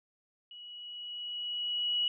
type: tone with level ramp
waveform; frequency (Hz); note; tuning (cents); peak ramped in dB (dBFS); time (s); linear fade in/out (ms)
sine; 2923; F#7; -22; -46 to -26; 0.51-2.08; 2
effects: none